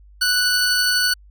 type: tone pair together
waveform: 40% pulse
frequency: 1480 / 4452 Hz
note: F#6 / C#8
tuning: 0 / +7 cents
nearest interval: octave + perfect fifth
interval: 1907 cents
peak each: -18 dBFS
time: 0.21-1.14 s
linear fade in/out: 10 ms
effects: added 50 Hz sine -44 dBFS peak until 1.3 s